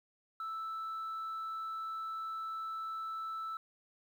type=tone; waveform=sine; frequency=1318.5 Hz; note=E6; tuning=in tune; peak=-35 dBFS; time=0.4-3.57 s; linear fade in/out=2 ms; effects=tanh soft clip ceiling -36 dBFS + 11-bit